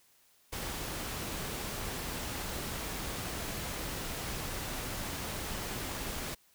pink noise, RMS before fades -38 dBFS, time 0.52-6.35 s, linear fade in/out 10 ms, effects white hiss -66 dBFS RMS until 6.54 s

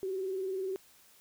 sine tone with vibrato, 380.2 Hz, F#4, 47 cents sharp, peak -32 dBFS, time 0.03-0.76 s, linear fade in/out 0 ms, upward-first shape sine, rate 20 Hz, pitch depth 52 cents each way, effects white hiss -61 dBFS RMS until 1.2 s

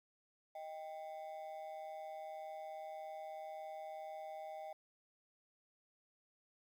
triangle ring-modulated tone, 707 Hz, F5, 21 cents sharp, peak -40 dBFS, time 0.55-4.73 s, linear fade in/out 5 ms, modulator 80.9 Hz, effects 12-bit

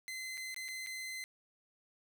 sawtooth tone with dropouts, 2056 Hz, C7, 31 cents flat, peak -37 dBFS, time 0.08-1.24 s, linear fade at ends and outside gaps 0 ms, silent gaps 0.373-0.377 / 0.544-0.563 / 0.682-0.686 / 0.863-0.87 s, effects none

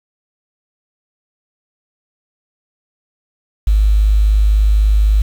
sine tone with quantisation, 51.91 Hz, G#1, in tune, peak -8 dBFS, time 3.67-5.22 s, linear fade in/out 5 ms, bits 6, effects none

